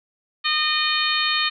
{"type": "harmonic tone", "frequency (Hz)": 612, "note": "D#5", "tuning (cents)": -29, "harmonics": [2, 3, 4, 5, 6, 7], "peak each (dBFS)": [-26, -26, -26, -26, -26, -26], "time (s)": [0.44, 1.5], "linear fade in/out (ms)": 20, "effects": []}